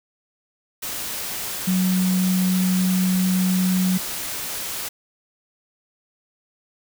sine tone in noise, 185 Hz, F#3, in tune, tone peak -17 dBFS, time 1.67-3.98 s, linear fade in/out 10 ms, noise white, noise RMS -29 dBFS, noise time 0.82-4.89 s, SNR +9 dB, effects none

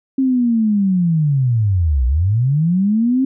sine linear two-way sweep, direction down then up, 270 to 59 to 270 Hz, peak -12 dBFS, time 0.18-3.25 s, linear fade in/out 5 ms, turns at 2.06 s, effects none

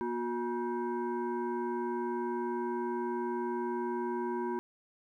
sine tone with frequency modulation, 360 Hz, F#4, 47 cents flat, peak -31 dBFS, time 0.01-4.59 s, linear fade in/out 0 ms, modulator 600 Hz, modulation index 1.1, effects 12-bit

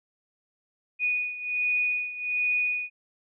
sine beating tone pair, 2471 / 2472.3 Hz, D#7 / D#7, -13 / -12 cents, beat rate 1.3 Hz, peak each -26 / -30 dBFS, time 0.99-2.9 s, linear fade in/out 50 ms, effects none

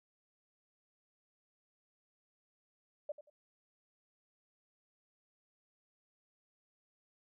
sine tone with echo, 593 Hz, D5, 17 cents sharp, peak -36 dBFS, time 3.09-3.12 s, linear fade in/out 5 ms, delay 90 ms, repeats 2, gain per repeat -13 dB, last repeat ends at 3.3 s, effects none

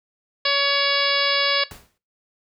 harmonic tone, 563 Hz, C#5, 27 cents sharp, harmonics 1 / 2 / 3 / 4 / 5 / 6 / 7 / 8 / 9, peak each -26 / -26 / -26 / -26 / -26 / -26 / -26 / -26 / -26 dBFS, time 0.45-1.64 s, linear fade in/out 5 ms
pink noise with exponential decay, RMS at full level -37 dBFS, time 1.71-1.98 s, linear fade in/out 1 ms, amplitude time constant 58 ms
effects noise-tail reverb RT60 0.3 s tail -17 dB re dry

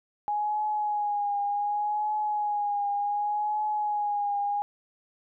sine tone with vibrato, 830 Hz, G#5, 1 cent flat, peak -25 dBFS, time 0.28-4.62 s, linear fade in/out 0 ms, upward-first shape triangle, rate 0.67 Hz, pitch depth 42 cents each way, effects none

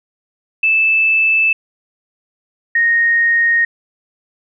sine tone pair in turn, 2631 / 1860.4 Hz, E7 / A#6, -4 / -4 cents, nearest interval tritone, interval 600 cents, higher first, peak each -10 dBFS, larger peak neither, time 0.63-1.53 / 2.75-3.65 s, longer neither, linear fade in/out 5 ms, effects none

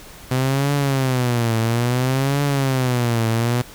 sawtooth tone with vibrato, 127 Hz, B2, 49 cents sharp, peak -13 dBFS, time 0.31-3.62 s, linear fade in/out 5 ms, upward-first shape triangle, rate 0.59 Hz, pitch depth 220 cents each way, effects pink hiss -41 dBFS RMS until 3.74 s

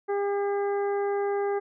harmonic tone, 402.8 Hz, G4, 47 cents sharp, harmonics 1 / 2 / 3 / 4 / 5, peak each -25 / -32 / -40 / -42 / -45 dBFS, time 0.08-1.6 s, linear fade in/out 20 ms, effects none

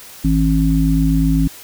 harmonic tone, 54 Hz, A1, 32 cents flat, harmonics 1 / 3 / 5, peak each -16 / -16 / -16 dBFS, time 0.24-1.48 s, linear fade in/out 10 ms, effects white hiss -38 dBFS RMS until 1.63 s

